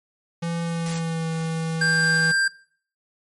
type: tone with pitch glide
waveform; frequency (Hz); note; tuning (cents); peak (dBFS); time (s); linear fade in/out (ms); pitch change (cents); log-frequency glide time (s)
square; 168.5 to 162.57; E3 to E3; +38 to -24; -25; 0.42-2.32; 10; -62; 0.62-1.28
type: noise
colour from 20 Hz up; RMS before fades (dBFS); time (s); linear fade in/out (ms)
white; -34; 0.86-0.99; 2
type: tone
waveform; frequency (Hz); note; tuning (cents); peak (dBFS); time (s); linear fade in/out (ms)
square; 1585; G6; +19; -19; 1.81-2.48; 5
effects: noise-tail reverb RT60 0.5 s tail -20 dB re dry + MP3 48 kbps